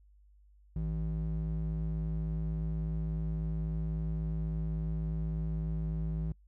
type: ring-modulated tone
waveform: triangle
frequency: 108 Hz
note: A2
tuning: 32 cents flat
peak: -26 dBFS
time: 0.76-6.32 s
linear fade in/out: 0 ms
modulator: 51.8 Hz
effects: noise-tail reverb RT60 0.1 s tail -26 dB re dry + added 50 Hz sine -58 dBFS peak until 6.47 s